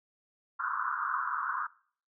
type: band-pass noise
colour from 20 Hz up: white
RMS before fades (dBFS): -33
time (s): 0.59-1.67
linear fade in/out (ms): 10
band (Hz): 1000 to 1500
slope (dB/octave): 96
effects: noise-tail reverb RT60 0.5 s tail -21 dB re dry